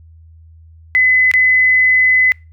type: tone with dropouts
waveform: sine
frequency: 2020 Hz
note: B6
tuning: 39 cents sharp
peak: -8 dBFS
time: 0.95-2.32 s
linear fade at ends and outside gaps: 0 ms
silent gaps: 1.314-1.338 s
effects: noise-tail reverb RT60 0.3 s tail -26 dB re dry + added 81 Hz sine -39 dBFS peak until 2.52 s